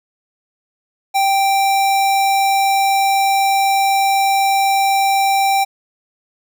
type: tone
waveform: square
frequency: 784 Hz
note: G5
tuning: in tune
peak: -13 dBFS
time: 1.14-5.65 s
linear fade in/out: 20 ms
effects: none